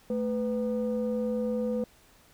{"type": "tone pair together", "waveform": "sine", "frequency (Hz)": [220, 498.2], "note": ["A3", "B4"], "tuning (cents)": [0, 15], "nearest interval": "octave + major second", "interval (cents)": 1415, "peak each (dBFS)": [-28, -28], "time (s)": [0.1, 1.84], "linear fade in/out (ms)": 2, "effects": ["tanh soft clip ceiling -22 dBFS", "pink hiss -59 dBFS RMS until 2.33 s"]}